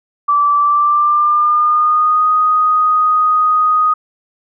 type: tone with pitch glide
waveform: sine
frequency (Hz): 1162 to 1245.4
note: D6 to D#6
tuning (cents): -19 to +1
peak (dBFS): -9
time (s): 0.28-3.94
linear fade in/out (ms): 10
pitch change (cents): +120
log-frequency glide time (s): 0.57-2.28
effects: none